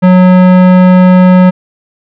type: tone with tanh clipping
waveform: sine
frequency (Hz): 183.1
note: F#3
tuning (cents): -18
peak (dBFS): -3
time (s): 0.02-1.51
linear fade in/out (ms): 20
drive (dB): 18
effects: none